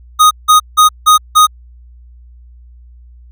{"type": "tone bursts", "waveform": "square", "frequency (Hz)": 1244.5, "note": "D#6", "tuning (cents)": 0, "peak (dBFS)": -4, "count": 5, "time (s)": [0.19, 1.47], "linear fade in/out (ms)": 20, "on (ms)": 120, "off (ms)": 170, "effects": ["added 60 Hz sine -36 dBFS peak until 3.31 s"]}